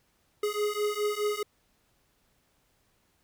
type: beating tone pair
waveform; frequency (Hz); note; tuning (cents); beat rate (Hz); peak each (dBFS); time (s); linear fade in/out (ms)
square; 415.3 / 420.1; G#4 / G#4; 0 / +20; 4.8; -31; 0.43-1.43; 5
effects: pink hiss -70 dBFS RMS until 3.23 s